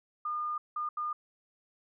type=tone bursts at uneven times; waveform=sine; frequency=1214 Hz; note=D#6; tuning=43 cents flat; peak=-31 dBFS; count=3; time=0.25-0.58 / 0.76-0.89 / 0.97-1.13 s; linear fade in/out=5 ms; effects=none